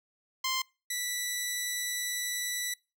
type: tone pair in turn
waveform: 10% pulse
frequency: 1046.5 / 1968.1 Hz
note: C6 / B6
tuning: 0 / -7 cents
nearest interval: major seventh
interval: 1093 cents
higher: second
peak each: -20 / -22 dBFS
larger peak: first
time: 0.44-0.62 / 0.9-2.74 s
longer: second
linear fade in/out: 5 ms
effects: noise-tail reverb RT60 0.3 s tail -25 dB re dry